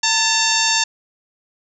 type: harmonic tone with a mistuned harmonic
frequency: 906 Hz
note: A#5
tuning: 50 cents flat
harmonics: 1 / 2 / 3 / 4 / 5 / 6 / 7 / 8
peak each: -23 / -23 / -23 / -23 / -23 / -23 / -23 / -23 dBFS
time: 0.03-0.84 s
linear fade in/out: 5 ms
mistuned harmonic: 2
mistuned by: -69 cents
effects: none